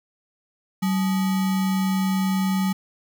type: tone with sample-and-hold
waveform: sine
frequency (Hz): 190.1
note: F#3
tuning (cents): +47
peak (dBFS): -19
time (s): 0.82-2.73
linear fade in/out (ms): 10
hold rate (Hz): 1050
effects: none